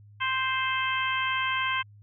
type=harmonic tone; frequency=523.3 Hz; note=C5; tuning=in tune; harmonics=2 / 3 / 4 / 5 / 6; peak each=-29 / -31 / -32 / -33 / -34 dBFS; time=0.2-1.83 s; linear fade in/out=20 ms; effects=added 103 Hz sine -49 dBFS peak until 2.02 s